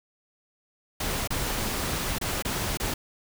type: noise with dropouts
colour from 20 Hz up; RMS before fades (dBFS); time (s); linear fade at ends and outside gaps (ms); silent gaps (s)
pink; -29; 1-2.94; 5; 1.275-1.304 / 2.185-2.212 / 2.424-2.449 / 2.773-2.799
effects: none